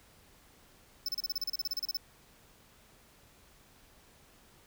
square tone bursts, 5270 Hz, E8, 1 cent flat, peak -31 dBFS, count 16, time 1.06-1.97 s, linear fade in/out 2 ms, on 25 ms, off 34 ms, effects pink hiss -61 dBFS RMS until 4.66 s

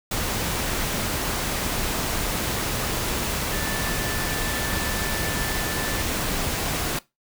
sine tone in noise, 1760 Hz, A6, in tune, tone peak -33 dBFS, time 3.52-6.02 s, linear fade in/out 5 ms, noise pink, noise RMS -26 dBFS, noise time 0.11-6.99 s, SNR -10 dB, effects noise-tail reverb RT60 0.2 s tail -19 dB re dry

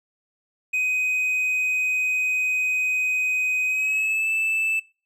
triangle tone with pitch glide, 2509 to 2635 Hz, D#7 to E7, +14 to -1 cents, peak -19 dBFS, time 0.73-4.8 s, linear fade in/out 10 ms, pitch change +85 cents, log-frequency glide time 3.66-4.29 s, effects noise-tail reverb RT60 0.4 s tail -24 dB re dry

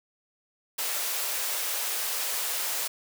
white high-pass noise, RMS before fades -30 dBFS, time 0.78-2.88 s, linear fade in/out 10 ms, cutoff 440 Hz, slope 24 dB/octave, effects none

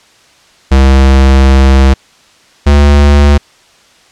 square tone pair in turn, 66.9 / 71.95 Hz, C2 / D2, +39 / -35 cents, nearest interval minor second, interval 126 cents, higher second, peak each -3 dBFS, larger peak neither, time 0.71-1.94 / 2.66-3.38 s, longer first, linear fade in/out 10 ms, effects white hiss -44 dBFS RMS until 4.11 s + low-pass 6000 Hz 12 dB/octave

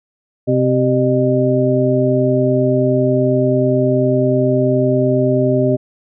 harmonic tone with a mistuned harmonic, 129.8 Hz, C3, 13 cents flat, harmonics 1 / 2 / 3 / 5, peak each -17 / -17 / -17 / -17 dBFS, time 0.47-5.77 s, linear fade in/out 20 ms, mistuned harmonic 5, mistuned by -110 cents, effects none

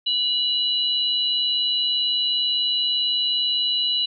sine tone pair together, 2924 / 3969 Hz, F#7 / B7, -21 / +8 cents, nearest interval perfect fourth, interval 529 cents, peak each -22 dBFS, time 0.06-4.06 s, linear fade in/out 10 ms, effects none

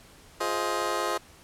20% pulse chord, F minor seventh, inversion none, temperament just, 349.2 / 419.1 / 523.8 / 628.6 Hz, F4 / Ab4 / C5 / Eb5, 0 / +16 / +2 / +18 cents, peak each -28 dBFS, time 0.4-1.18 s, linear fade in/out 10 ms, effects pink hiss -53 dBFS RMS until 1.43 s + low-pass 12000 Hz 12 dB/octave

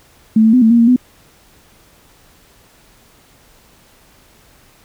sine tone with pitch steps, 219.6 / 222.2 / 252.6 / 223 / 235.2 / 231.6 / 250.2 Hz, A3 / A3 / B3 / A3 / A#3 / A#3 / B3, -3 / +17 / +39 / +23 / +16 / -11 / +23 cents, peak -6 dBFS, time 0.36-0.962 s, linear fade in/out 5 ms, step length 86 ms, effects pink hiss -49 dBFS RMS until 4.84 s

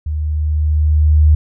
sine tone with level ramp, 76.2 Hz, D#2, 36 cents flat, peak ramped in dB -17 to -5 dBFS, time 0.06-1.35 s, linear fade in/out 5 ms, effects none

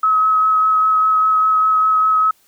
sine tone with vibrato, 1280 Hz, D#6, 49 cents sharp, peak -11 dBFS, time 0.03-2.31 s, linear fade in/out 5 ms, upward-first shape sine, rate 5 Hz, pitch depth 11 cents each way, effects white hiss -56 dBFS RMS until 2.47 s

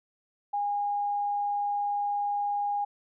sine tone, 817 Hz, G#5, 29 cents flat, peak -26 dBFS, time 0.53-2.85 s, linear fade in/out 10 ms, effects none

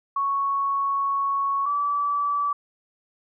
sine tone pair in turn, 1108.7 / 1153.6 Hz, C#6 / D6, 0 / -31 cents, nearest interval minor second, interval 69 cents, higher second, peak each -21 dBFS, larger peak neither, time 0.16-1.66 / 1.66-2.53 s, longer first, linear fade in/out 5 ms, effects none

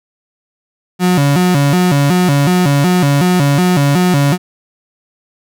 35% pulse tone with vibrato, 160.1 Hz, D#3, 50 cents sharp, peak -7 dBFS, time 0.99-4.38 s, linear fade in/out 50 ms, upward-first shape square, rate 2.7 Hz, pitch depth 210 cents each way, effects none

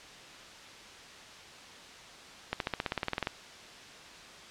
accelerating click train, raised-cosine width 0.3 ms, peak -14 dBFS, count 14, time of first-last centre 2.53-3.271 s, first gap 72 ms, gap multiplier 0.96, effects white hiss -49 dBFS RMS until 4.5 s + low-pass 5000 Hz 12 dB/octave

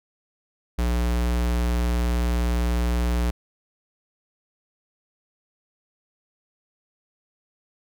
square tone, 59.7 Hz, A#1, 42 cents sharp, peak -21 dBFS, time 0.78-3.31 s, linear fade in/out 10 ms, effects none

